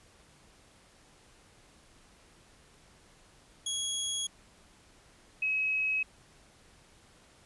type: tone pair in turn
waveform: 20% pulse / sine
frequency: 3322 / 2557 Hz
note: G#7 / D#7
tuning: 0 / +47 cents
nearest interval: perfect fourth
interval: 453 cents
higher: first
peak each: -26 / -27 dBFS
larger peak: first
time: 3.66-4.27 / 5.42-6.03 s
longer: neither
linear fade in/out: 5 ms
effects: pink hiss -60 dBFS RMS until 7.45 s + resampled to 24000 Hz